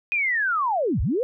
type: linear two-way sweep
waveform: sine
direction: down then up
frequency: 2500 to 46.33 to 529 Hz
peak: -20 dBFS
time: 0.12-1.23 s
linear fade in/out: 0 ms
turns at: 1.01 s
effects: none